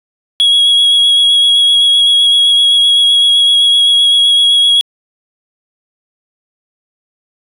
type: tone with vibrato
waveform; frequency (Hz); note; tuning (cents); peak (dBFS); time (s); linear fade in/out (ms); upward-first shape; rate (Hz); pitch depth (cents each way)
sine; 3322; G#7; 0; -3; 0.4-4.81; 0; sine; 7.8; 14
effects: tanh soft clip ceiling -5 dBFS